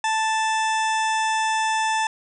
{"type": "harmonic tone", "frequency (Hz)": 880, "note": "A5", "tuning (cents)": 0, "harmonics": [1, 2, 3, 4, 6, 7, 8, 9, 10], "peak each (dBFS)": [-21, -27, -31, -33, -37, -38, -39, -40, -41], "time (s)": [0.04, 2.07], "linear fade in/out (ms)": 2, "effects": []}